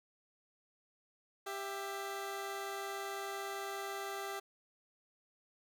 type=tone pair together; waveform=15% pulse; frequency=395 / 664.3 Hz; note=G4 / E5; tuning=+13 / +13 cents; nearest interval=major sixth; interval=900 cents; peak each=-34 / -40 dBFS; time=1.46-4.4 s; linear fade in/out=10 ms; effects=none